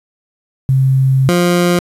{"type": "tone pair in turn", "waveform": ["sine", "20% pulse"], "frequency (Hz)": [133, 175.7], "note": ["C3", "F3"], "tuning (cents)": [29, 11], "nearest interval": "perfect fourth", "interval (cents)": 482, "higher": "second", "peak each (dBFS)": [-8, -5], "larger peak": "second", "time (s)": [[0.69, 1.29], [1.29, 1.79]], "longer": "first", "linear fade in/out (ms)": 0, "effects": ["resampled to 32000 Hz", "7-bit"]}